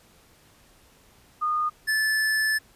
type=tone pair in turn; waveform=sine / square; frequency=1226 / 1743.2 Hz; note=D#6 / A6; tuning=-26 / -17 cents; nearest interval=tritone; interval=609 cents; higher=second; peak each=-22 dBFS; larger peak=neither; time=1.41-1.7 / 1.87-2.59 s; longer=second; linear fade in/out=20 ms; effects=pink hiss -57 dBFS RMS until 2.75 s + resampled to 32000 Hz